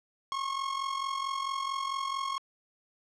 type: tone with amplitude modulation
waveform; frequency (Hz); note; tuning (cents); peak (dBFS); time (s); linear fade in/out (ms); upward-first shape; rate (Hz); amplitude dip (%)
45% pulse; 1087; C#6; -34; -28; 0.32-2.38; 0; sine; 44.5; 65
effects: low-pass 6000 Hz 12 dB/octave